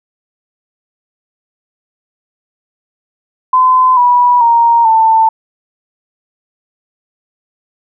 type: tone with pitch steps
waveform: sine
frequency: 1022 / 976.4 / 932.9 / 891.2 Hz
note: C6 / B5 / A#5 / A5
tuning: -41 / -20 / +1 / +22 cents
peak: -5 dBFS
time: 3.53-5.29 s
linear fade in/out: 5 ms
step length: 440 ms
effects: none